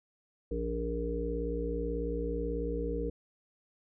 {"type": "harmonic tone", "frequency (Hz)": 58.27, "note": "A#1", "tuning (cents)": 0, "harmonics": [1, 3, 5, 7, 8], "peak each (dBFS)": [-35, -41, -39, -41, -35], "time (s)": [0.51, 3.1], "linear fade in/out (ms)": 5, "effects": []}